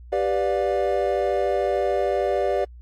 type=chord; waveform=triangle; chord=G dominant seventh; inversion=none; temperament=equal with one note detuned; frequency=392 / 493.9 / 587.3 / 710.3 Hz; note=G4 / B4 / D5 / F5; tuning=0 / 0 / 0 / +29 cents; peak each=-23 / -25 / -22 / -25 dBFS; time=0.12-2.65 s; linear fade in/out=10 ms; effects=added 60 Hz sine -40 dBFS peak until 2.81 s + AAC 48 kbps